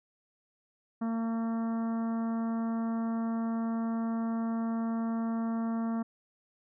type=harmonic tone; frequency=227.6 Hz; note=A#3; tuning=41 cents flat; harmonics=1 / 2 / 3 / 4 / 5 / 6 / 7 / 8; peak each=-29 / -47 / -42 / -47 / -46 / -50 / -58 / -59 dBFS; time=1.01-6.03 s; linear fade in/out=10 ms; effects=none